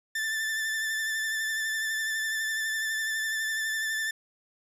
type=tone with vibrato; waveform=40% pulse; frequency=1766 Hz; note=A6; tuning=6 cents sharp; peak=-27 dBFS; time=0.15-4.11 s; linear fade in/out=5 ms; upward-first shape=sine; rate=12 Hz; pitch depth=26 cents each way; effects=resampled to 32000 Hz